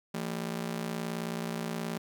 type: ring-modulated tone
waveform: sawtooth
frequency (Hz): 197.3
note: G3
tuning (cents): +11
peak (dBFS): -26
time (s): 0.14-1.98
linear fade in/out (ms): 5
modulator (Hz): 29.4
effects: 11-bit